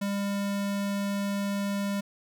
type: tone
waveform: square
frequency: 200.4 Hz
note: G3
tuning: 38 cents sharp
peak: -28 dBFS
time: 0.01-2.01 s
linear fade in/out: 10 ms
effects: none